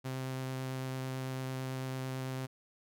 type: tone with vibrato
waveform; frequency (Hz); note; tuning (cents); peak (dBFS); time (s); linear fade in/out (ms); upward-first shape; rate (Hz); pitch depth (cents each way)
sawtooth; 130.81; C3; 0; -32; 0.04-2.47; 20; sine; 9; 8
effects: none